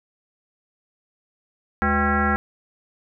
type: tone with frequency modulation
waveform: sine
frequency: 784 Hz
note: G5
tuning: in tune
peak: -17 dBFS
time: 1.82-2.36 s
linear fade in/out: 0 ms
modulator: 287 Hz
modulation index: 3.4
effects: none